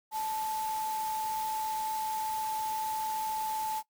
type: tone in noise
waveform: sine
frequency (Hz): 873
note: A5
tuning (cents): -14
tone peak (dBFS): -31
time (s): 0.11-3.83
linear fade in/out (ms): 50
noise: white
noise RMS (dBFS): -43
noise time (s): 0.11-3.83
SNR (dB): +9
effects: noise-tail reverb RT60 0.1 s tail -18 dB re dry